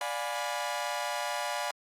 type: chord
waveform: sawtooth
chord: D diminished seventh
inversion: none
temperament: equal with one note detuned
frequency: 587.3 / 711.9 / 830.6 / 987.8 Hz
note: D5 / F5 / Ab5 / Cb6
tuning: 0 / +33 / 0 / 0 cents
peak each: -33 dBFS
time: 0.01-1.71 s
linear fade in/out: 2 ms
effects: low-pass 12000 Hz 12 dB/octave + Opus 48 kbps